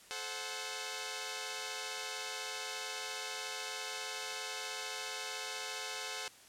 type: chord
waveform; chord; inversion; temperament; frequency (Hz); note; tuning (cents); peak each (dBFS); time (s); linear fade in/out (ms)
5% pulse; F# diminished; first; equal with one note detuned; 433.7 / 523.3 / 740; A4 / C5 / F#5; -25 / 0 / 0; -32; 0.11-6.28; 0
effects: white hiss -58 dBFS RMS until 6.48 s + low-pass 10000 Hz 12 dB/octave